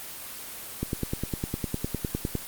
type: click train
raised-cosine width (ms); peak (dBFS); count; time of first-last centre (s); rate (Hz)
3; -14; 16; 0.83-2.353; 9.85
effects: white hiss -39 dBFS RMS until 2.47 s + Opus 24 kbps